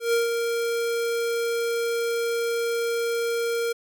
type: tone with ADSR envelope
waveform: square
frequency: 466.2 Hz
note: A#4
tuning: in tune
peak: -19 dBFS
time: 0-3.73 s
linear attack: 130 ms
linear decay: 150 ms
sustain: -5 dB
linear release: 12 ms
effects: none